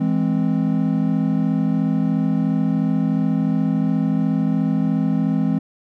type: chord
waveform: triangle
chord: E augmented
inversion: none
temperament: equal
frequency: 164.81 / 207.7 / 261.6 Hz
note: E3 / G#3 / B#3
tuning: 0 / 0 / 0 cents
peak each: -19 dBFS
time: 0-5.59 s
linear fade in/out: 10 ms
effects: none